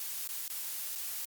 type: noise with dropouts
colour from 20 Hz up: blue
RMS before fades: -38 dBFS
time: 0-1.25 s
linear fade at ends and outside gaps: 2 ms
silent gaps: 0.276-0.289 / 0.481-0.499 / 0.953-0.956 s
effects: Opus 48 kbps